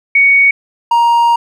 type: tone pair in turn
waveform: sine / triangle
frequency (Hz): 2233 / 938.9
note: C#7 / A#5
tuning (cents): +12 / +12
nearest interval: octave + minor third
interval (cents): 1500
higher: first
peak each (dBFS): -5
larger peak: neither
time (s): 0.15-0.51 / 0.91-1.36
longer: second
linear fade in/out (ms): 5
effects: none